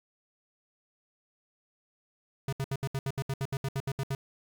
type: tone bursts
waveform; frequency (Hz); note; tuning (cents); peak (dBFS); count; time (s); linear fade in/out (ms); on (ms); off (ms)
square; 135.8; C#3; -35; -30; 15; 2.48-4.15; 2; 46; 70
effects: 10-bit